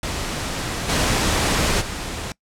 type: noise with level steps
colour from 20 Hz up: pink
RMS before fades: -26 / -19 / -29 dBFS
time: 0.03-2.32 s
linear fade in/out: 2 ms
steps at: 0.88 / 1.8 s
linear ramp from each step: 20 ms
effects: noise-tail reverb RT60 0.1 s tail -23 dB re dry + low-pass 9000 Hz 12 dB/octave